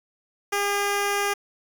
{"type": "tone", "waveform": "10% pulse", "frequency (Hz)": 404.6, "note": "G#4", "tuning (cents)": -45, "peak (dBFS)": -14, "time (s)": [0.52, 1.34], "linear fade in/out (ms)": 10, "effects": ["8-bit"]}